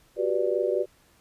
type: chord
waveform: sine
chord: G major seventh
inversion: third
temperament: just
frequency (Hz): 367.5 / 392 / 490 / 588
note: F#4 / G4 / B4 / D5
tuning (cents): -12 / 0 / -14 / +2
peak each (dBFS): -28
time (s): 0.16-0.86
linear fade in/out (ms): 50
effects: pink hiss -61 dBFS RMS until 1.2 s + resampled to 32000 Hz